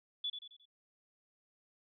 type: tone with echo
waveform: sine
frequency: 3441 Hz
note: A7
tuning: 39 cents flat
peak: -34 dBFS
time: 0.24-0.3 s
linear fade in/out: 5 ms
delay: 89 ms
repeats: 4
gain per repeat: -7 dB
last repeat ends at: 0.656 s
effects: none